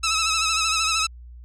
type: tone with vibrato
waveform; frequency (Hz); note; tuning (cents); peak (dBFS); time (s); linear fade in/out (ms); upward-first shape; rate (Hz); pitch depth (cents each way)
10% pulse; 1297; E6; -28; -11; 0.03-1.07; 10; sine; 13; 49
effects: added 60 Hz sine -39 dBFS peak until 1.44 s + low-pass 9000 Hz 12 dB/octave